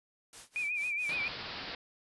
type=noise with tremolo; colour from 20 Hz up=white; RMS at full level=-48 dBFS; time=0.33-1.21 s; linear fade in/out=0 ms; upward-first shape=sine; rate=4.4 Hz; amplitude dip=95%
type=tone with vibrato; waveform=sine; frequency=2400 Hz; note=D7; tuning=37 cents sharp; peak=-31 dBFS; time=0.56-1.28 s; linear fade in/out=0 ms; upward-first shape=sine; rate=7.2 Hz; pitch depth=73 cents each way
type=low-pass noise; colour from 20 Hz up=white; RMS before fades=-42 dBFS; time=1.09-1.75 s; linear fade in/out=2 ms; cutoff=5000 Hz; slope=96 dB/octave
effects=resampled to 24000 Hz